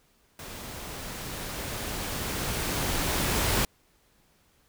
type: noise with level ramp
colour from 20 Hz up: pink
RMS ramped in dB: -41 to -25 dBFS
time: 0.39-3.65 s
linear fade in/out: 2 ms
effects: pink hiss -65 dBFS RMS until 4.68 s